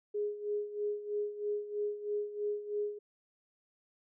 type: tone with tremolo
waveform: sine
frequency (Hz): 415.3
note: G#4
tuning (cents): 0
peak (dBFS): -30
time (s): 0.14-2.99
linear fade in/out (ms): 10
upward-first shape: sine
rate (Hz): 3.1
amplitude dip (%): 75
effects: none